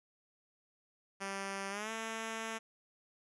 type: tone with pitch glide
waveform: 5% pulse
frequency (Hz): 196 to 223.8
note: G3 to A3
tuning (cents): 0 to +30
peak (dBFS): -27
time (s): 1.2-2.59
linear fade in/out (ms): 20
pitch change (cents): +230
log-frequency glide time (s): 1.7-1.91
effects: resampled to 24000 Hz